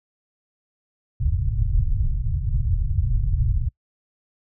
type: low-pass noise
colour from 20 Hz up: pink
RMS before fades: -21 dBFS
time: 1.2-3.69 s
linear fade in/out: 10 ms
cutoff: 130 Hz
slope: 48 dB/octave
effects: noise-tail reverb RT60 0.1 s tail -25 dB re dry